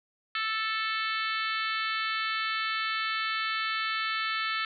harmonic tone, 440 Hz, A4, in tune, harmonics 3 / 4 / 5 / 6 / 7 / 8 / 9 / 10, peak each -32 / -34 / -36 / -38 / -39 / -40 / -41 / -42 dBFS, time 0.35-4.65 s, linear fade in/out 2 ms, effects none

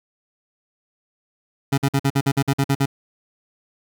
25% pulse tone bursts, 138 Hz, C#3, 7 cents flat, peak -12 dBFS, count 11, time 1.72-2.859 s, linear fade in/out 10 ms, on 59 ms, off 49 ms, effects none

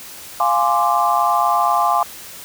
sine chord, D half-diminished seventh, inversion first, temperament equal, 698.5 / 830.6 / 1046.5 / 1174.7 Hz, F5 / Ab5 / C6 / D6, 0 / 0 / 0 / 0 cents, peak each -19 dBFS, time 0.4-2.03 s, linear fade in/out 2 ms, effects white hiss -36 dBFS RMS until 2.44 s

